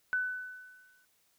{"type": "tone with exponential decay", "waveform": "sine", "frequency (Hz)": 1500, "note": "F#6", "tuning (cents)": 23, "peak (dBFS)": -26, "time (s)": [0.13, 1.05], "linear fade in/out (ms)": 0, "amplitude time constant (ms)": 200, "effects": ["white hiss -71 dBFS RMS until 1.38 s"]}